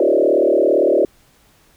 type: tone with frequency modulation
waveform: sine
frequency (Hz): 467.9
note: A#4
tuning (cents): +6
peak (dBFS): -11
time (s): 0-1.05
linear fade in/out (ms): 2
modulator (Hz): 37.7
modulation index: 3.7
effects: pink hiss -54 dBFS RMS until 1.76 s